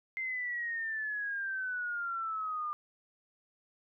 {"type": "exponential sweep", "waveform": "sine", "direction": "down", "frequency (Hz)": [2093, 1200], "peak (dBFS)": -33, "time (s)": [0.17, 2.73], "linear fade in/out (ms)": 0, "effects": []}